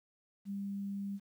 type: tone with quantisation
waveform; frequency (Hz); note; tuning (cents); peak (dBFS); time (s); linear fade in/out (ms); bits
sine; 199.1; G3; +27; -36; 0.45-1.2; 50; 11
effects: none